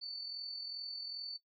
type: tone with amplitude modulation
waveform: sine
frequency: 4500 Hz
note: C#8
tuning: 25 cents sharp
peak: -38 dBFS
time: 0.01-1.38 s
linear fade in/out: 20 ms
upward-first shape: sine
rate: 42.5 Hz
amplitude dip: 45%
effects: noise-tail reverb RT60 0.1 s tail -20 dB re dry